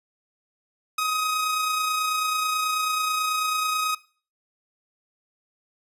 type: tone with amplitude modulation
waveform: sawtooth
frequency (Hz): 1259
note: D#6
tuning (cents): +20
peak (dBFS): -18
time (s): 0.98-3.95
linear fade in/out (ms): 5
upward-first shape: sine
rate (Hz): 29.2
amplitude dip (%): 30
effects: noise-tail reverb RT60 0.4 s tail -19 dB re dry + resampled to 32000 Hz